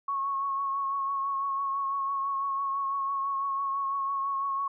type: tone with vibrato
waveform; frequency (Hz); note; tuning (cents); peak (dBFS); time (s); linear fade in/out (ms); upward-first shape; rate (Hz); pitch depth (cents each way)
sine; 1100; C#6; -14; -27; 0.08-4.68; 5; triangle; 6; 31
effects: none